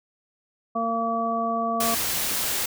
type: harmonic tone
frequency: 229.1 Hz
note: A#3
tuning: 30 cents flat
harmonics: 1 / 2 / 3 / 5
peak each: -29 / -34 / -26 / -27 dBFS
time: 0.75-1.95 s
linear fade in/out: 10 ms
type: noise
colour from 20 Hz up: white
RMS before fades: -26 dBFS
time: 1.8-2.66 s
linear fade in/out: 5 ms
effects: none